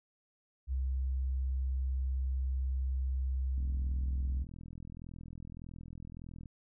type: tone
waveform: sine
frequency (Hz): 65.41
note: C2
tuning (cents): 0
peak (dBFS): -30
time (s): 0.67-4.46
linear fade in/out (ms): 50
type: click train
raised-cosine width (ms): 5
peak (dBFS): -35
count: 121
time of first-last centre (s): 3.58-6.458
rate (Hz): 41.7
effects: none